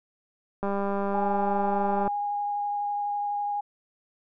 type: click train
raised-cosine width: 1 ms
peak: -16 dBFS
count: 289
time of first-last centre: 0.63-2.077 s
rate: 199 Hz
type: tone with vibrato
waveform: sine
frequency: 820 Hz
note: G#5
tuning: 22 cents flat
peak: -26 dBFS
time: 1.14-3.61 s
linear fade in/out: 10 ms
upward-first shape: sine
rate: 12 Hz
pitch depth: 8 cents each way
effects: none